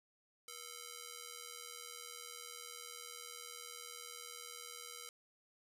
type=ring-modulated tone; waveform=5% pulse; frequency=880 Hz; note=A5; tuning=in tune; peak=-33 dBFS; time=0.48-5.09 s; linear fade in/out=0 ms; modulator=400 Hz; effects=none